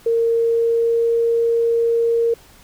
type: tone with pitch glide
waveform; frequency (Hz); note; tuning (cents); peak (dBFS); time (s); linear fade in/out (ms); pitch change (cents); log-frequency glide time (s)
sine; 460.8 to 463.7; A#4 to A#4; -20 to -9; -14; 0.06-2.34; 5; +11; 0.3-1.12
effects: pink hiss -48 dBFS RMS until 2.63 s